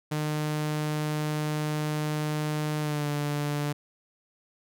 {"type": "tone with pitch glide", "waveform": "sawtooth", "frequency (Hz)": [151.8, 146.54], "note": ["D#3", "D3"], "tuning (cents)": [-42, -3], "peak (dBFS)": -23, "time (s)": [0.11, 3.73], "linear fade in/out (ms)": 10, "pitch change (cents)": -61, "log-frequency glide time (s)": [2.8, 3.08], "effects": []}